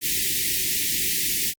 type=band-stop noise; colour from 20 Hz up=white; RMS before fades=-24 dBFS; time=0.01-1.54 s; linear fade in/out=50 ms; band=410 to 1800 Hz; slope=96 dB/octave; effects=Opus 48 kbps